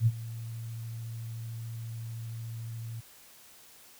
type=tone with ADSR envelope; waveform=sine; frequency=114.2 Hz; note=A#2; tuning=35 cents flat; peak=-18 dBFS; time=0-3.01 s; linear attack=65 ms; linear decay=45 ms; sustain=-18 dB; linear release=14 ms; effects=white hiss -55 dBFS RMS until 3.99 s